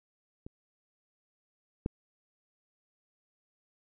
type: clicks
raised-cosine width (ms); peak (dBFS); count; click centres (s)
3; -30 / -17; 2; 0.465 / 1.861
effects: none